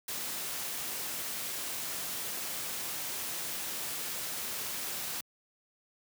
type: noise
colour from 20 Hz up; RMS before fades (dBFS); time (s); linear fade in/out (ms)
white; -37; 0.08-5.21; 5
effects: high-pass 100 Hz 12 dB/octave